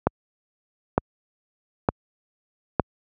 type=click train; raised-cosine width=1 ms; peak=-3 dBFS; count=4; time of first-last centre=0.07-2.797 s; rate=1.1 Hz; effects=high-pass 60 Hz 12 dB/octave